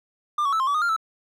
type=tone with pitch steps; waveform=triangle; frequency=1196 / 1118 / 1313 / 1056 / 1144 / 1235 / 1395 / 1316 Hz; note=D6 / C#6 / E6 / C6 / D6 / D#6 / F6 / E6; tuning=+31 / +14 / -7 / +16 / -46 / -13 / -2 / -3 cents; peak=-18 dBFS; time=0.38-0.964 s; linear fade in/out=5 ms; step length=73 ms; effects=none